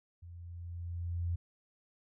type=tone with level ramp; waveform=sine; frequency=86.2 Hz; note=F2; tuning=22 cents flat; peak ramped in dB=-47 to -30 dBFS; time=0.22-1.36 s; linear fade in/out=10 ms; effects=none